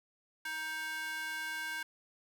square tone with high-pass filter, 314.6 Hz, D#4, 19 cents sharp, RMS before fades -39 dBFS, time 0.45-1.83 s, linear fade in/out 5 ms, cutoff 1500 Hz, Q 2.8, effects none

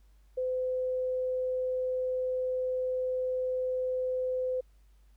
sine tone, 510 Hz, C5, 44 cents flat, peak -28 dBFS, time 0.37-4.61 s, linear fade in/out 10 ms, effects added 50 Hz sine -57 dBFS peak until 5.16 s + pink hiss -73 dBFS RMS until 5.16 s

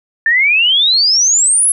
sine exponential sweep, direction up, 1760 to 11020 Hz, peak -8 dBFS, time 0.26-1.72 s, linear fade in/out 2 ms, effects none

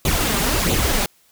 pink noise with flanger, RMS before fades -19 dBFS, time 0.05-1.06 s, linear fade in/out 2 ms, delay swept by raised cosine 0.28 to 5.08 ms, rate 1.5 Hz, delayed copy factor +0.65, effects white hiss -57 dBFS RMS until 1.31 s

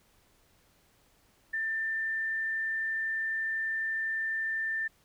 sine tone, 1786 Hz, A6, 25 cents sharp, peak -29 dBFS, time 1.53-4.88 s, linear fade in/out 10 ms, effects pink hiss -66 dBFS RMS until 5.04 s

